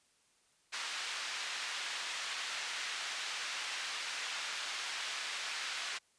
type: band-pass noise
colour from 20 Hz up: pink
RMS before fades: -40 dBFS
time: 0.72-5.99 s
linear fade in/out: 20 ms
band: 1600 to 5200 Hz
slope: 12 dB/octave
effects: white hiss -71 dBFS RMS until 6.18 s + resampled to 22050 Hz